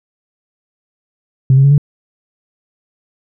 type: tone with pitch steps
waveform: sine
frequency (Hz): 131.8 / 135.98 / 140.28 / 144.73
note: C3 / C#3 / C#3 / D3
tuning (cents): +13 / -33 / +21 / -25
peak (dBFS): -4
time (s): 1.5-1.78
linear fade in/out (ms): 2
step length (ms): 70
effects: tanh soft clip ceiling -1 dBFS